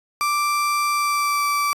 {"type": "tone with pitch glide", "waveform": "35% pulse", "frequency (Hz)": [1174.7, 1161.2], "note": ["D6", "D6"], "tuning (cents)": [0, -20], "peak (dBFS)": -17, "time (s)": [0.21, 1.73], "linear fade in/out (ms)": 0, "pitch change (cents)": -20, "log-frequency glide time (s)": [0.91, 1.44], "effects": ["resampled to 32000 Hz"]}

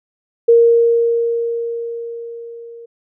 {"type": "tone with level ramp", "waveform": "sine", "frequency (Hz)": 466.2, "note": "A#4", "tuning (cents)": 0, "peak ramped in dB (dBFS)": [-5, -33], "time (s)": [0.48, 2.86], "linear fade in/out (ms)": 10, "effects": []}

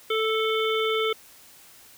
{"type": "harmonic tone", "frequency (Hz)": 440, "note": "A4", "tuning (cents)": 0, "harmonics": [1, 3, 5, 7, 8], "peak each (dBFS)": [-24, -29, -31, -32, -33], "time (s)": [0.1, 1.13], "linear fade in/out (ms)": 5, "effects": ["white hiss -51 dBFS RMS until 1.97 s"]}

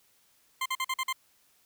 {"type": "tone bursts", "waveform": "20% pulse", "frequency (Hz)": 1046.5, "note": "C6", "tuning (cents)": 0, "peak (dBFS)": -23, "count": 6, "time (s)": [0.61, 1.128], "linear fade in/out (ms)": 5, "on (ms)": 48, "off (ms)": 46, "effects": ["white hiss -66 dBFS RMS until 1.65 s"]}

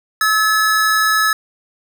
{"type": "tone pair together", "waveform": "square", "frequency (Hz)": [1294.6, 1713], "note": ["E6", "A6"], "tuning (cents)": [-32, -47], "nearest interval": "perfect fourth", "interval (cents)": 485, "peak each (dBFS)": -16, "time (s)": [0.21, 1.33], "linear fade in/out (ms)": 2, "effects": []}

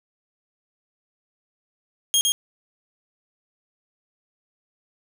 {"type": "tone with echo", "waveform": "20% pulse", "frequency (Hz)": 3247, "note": "G#7", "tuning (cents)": -40, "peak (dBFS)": -11, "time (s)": [2.14, 2.21], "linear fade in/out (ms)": 0, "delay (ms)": 110, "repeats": 1, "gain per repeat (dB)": -2, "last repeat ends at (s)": 2.32, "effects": []}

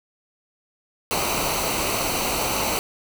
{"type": "noise with comb filter", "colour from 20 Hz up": "pink", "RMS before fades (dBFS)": -24, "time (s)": [1.11, 2.79], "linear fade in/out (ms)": 0, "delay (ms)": 0.58, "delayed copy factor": -0.65, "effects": []}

